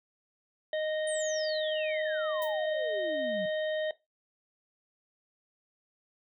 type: harmonic tone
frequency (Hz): 620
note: D#5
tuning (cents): -6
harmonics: 1 / 3 / 5 / 6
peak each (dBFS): -29 / -40 / -44 / -44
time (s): 0.73-3.91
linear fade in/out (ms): 2
type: exponential sweep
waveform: sine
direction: down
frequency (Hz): 9150 to 177.3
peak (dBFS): -37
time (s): 1.07-3.46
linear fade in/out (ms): 5
type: noise with exponential decay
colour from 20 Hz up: violet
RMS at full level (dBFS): -40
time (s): 2.42-2.55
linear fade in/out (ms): 0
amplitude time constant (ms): 28
effects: noise-tail reverb RT60 0.2 s tail -17 dB re dry